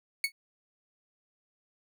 30% pulse tone with exponential decay, 2217 Hz, C#7, in tune, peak -20 dBFS, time 0.24-0.32 s, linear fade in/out 2 ms, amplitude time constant 16 ms, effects none

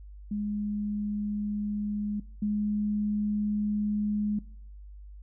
sine tone pair in turn, 207.7 / 208.8 Hz, G#3 / G#3, 0 / +10 cents, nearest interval unison, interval 10 cents, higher second, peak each -28 / -25 dBFS, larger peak second, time 0.31-2.2 / 2.42-4.39 s, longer second, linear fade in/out 5 ms, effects noise-tail reverb RT60 0.6 s tail -21 dB re dry + added 50 Hz sine -43 dBFS peak until 5.22 s

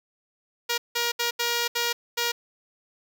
5% pulse tone bursts at uneven times, 473.9 Hz, A#4, 28 cents sharp, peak -12 dBFS, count 6, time 0.69-0.78 / 0.95-1.12 / 1.19-1.31 / 1.39-1.68 / 1.75-1.93 / 2.17-2.32 s, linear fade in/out 10 ms, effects none

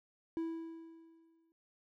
triangle tone with exponential decay, 328.3 Hz, E4, 7 cents flat, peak -31 dBFS, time 0.37-1.52 s, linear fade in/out 0 ms, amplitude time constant 250 ms, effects none

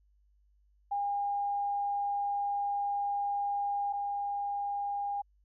sine tone pair in turn, 809 / 809 Hz, G#5 / G#5, -46 / -46 cents, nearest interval unison, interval 0 cents, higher neither, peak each -29 / -31 dBFS, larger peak first, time 0.91-3.93 / 3.93-5.22 s, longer first, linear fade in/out 10 ms, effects added 50 Hz sine -64 dBFS peak until 5.44 s

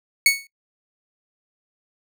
sawtooth tone with exponential decay, 2217 Hz, C#7, in tune, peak -6 dBFS, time 0.26-0.47 s, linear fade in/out 2 ms, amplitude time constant 44 ms, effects noise-tail reverb RT60 0.1 s tail -22 dB re dry

